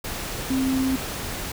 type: tone in noise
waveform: sine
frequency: 263.6 Hz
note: C4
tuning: 13 cents sharp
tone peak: -20 dBFS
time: 0.5-0.96 s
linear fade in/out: 5 ms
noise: pink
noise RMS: -31 dBFS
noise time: 0.04-1.52 s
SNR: +8 dB
effects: none